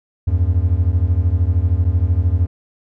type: beating tone pair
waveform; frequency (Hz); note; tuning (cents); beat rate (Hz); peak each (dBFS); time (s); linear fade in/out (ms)
triangle; 80.7 / 93.7; E2 / F#2; -36 / +22; 13; -14; 0.27-2.47; 10
effects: none